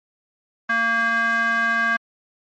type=tone with band-pass filter; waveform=square; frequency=230 Hz; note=A#3; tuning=23 cents flat; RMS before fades=-20 dBFS; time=0.69-1.97 s; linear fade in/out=10 ms; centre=1500 Hz; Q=6.9; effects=MP3 32 kbps